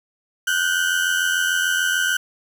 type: tone pair together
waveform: 35% pulse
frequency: 1459.2 / 1546 Hz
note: F#6 / G6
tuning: -24 / -24 cents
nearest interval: minor second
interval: 100 cents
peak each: -20 / -19 dBFS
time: 0.47-2.17 s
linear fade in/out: 5 ms
effects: none